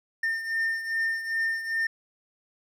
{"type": "beating tone pair", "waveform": "triangle", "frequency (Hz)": [1810, 1812.5], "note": ["A6", "A#6"], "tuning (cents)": [48, -49], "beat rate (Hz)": 2.5, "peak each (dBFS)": [-25, -31], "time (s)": [0.23, 1.87], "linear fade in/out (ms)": 5, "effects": []}